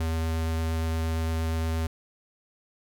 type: tone with vibrato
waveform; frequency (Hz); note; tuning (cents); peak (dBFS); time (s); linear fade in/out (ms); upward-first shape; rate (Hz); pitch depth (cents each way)
square; 81.1; E2; -28; -26; 0-1.87; 5; triangle; 8.6; 8
effects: none